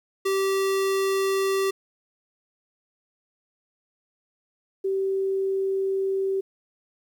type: tone pair in turn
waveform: square / sine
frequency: 388.1 / 386.6 Hz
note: G4 / G4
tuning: -17 / -24 cents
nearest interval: unison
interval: 7 cents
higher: first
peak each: -22 dBFS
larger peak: neither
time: 0.25-1.71 / 4.84-6.41 s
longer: second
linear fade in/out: 10 ms
effects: 10-bit